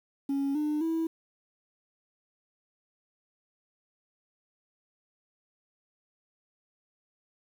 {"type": "tone with pitch steps", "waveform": "sine", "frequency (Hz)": [277.2, 300.5, 325.9], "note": ["C#4", "D4", "E4"], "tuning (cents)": [0, 40, -20], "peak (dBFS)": -24, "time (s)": [0.29, 1.07], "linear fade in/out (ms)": 5, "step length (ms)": 260, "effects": ["tanh soft clip ceiling -25 dBFS", "9-bit"]}